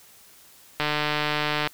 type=click train; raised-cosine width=0.3 ms; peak=-8 dBFS; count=132; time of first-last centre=0.8-1.673 s; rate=150 Hz; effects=white hiss -52 dBFS RMS until 1.73 s